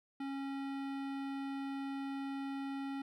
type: tone with hard clipping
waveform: sine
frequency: 274.2 Hz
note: C#4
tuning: 19 cents flat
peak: -40 dBFS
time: 0.2-3.02 s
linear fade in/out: 5 ms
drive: 18 dB
effects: none